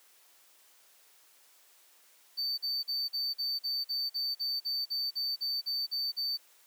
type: tone bursts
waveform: triangle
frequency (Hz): 4567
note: D8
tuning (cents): -49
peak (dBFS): -29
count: 16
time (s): 2.37-6.375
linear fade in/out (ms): 20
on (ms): 210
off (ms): 43
effects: white hiss -62 dBFS RMS until 6.66 s + high-pass 400 Hz 12 dB/octave